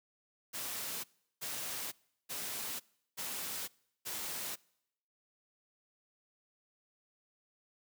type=noise bursts; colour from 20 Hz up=white; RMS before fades=-40 dBFS; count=5; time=0.53-4.56 s; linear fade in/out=20 ms; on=510 ms; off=370 ms; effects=noise-tail reverb RT60 0.8 s tail -25 dB re dry + high-pass 100 Hz 12 dB/octave